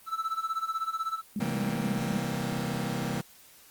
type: tone with tremolo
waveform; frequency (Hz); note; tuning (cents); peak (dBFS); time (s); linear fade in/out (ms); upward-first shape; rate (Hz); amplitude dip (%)
triangle; 1318.5; E6; 0; -24; 0.06-1.22; 50; sine; 16; 85
type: tone bursts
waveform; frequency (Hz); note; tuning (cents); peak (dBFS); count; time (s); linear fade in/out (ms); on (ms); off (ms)
sine; 207.7; G#3; 0; -28; 14; 1.36-2.174; 2; 34; 26
type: chord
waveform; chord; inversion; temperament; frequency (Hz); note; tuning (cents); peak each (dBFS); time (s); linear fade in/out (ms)
sawtooth; C dominant seventh; none; just; 130.81 / 163.52 / 196.22 / 235.5; C3 / E3 / G3 / Bb3; 0 / -14 / +2 / +18; -31; 1.4-3.21; 5
effects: white hiss -55 dBFS RMS until 3.7 s + Opus 24 kbps